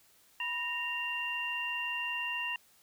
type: tone cluster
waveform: sine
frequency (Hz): 977 / 1852 / 2777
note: B5 / A#6 / F7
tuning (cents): -19 / -12 / -10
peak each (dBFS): -40 / -39 / -34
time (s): 0.4-2.56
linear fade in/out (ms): 2
effects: white hiss -64 dBFS RMS until 2.82 s